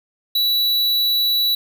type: tone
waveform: square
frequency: 3935 Hz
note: B7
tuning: 7 cents flat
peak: -16 dBFS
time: 0.35-1.55 s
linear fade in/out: 5 ms
effects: none